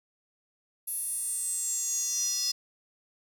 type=tone with high-pass filter sweep; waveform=square; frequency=390 Hz; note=G4; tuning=9 cents flat; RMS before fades=-31 dBFS; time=0.87-2.52 s; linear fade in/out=10 ms; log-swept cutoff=11000 to 5100 Hz; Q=9.5; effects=none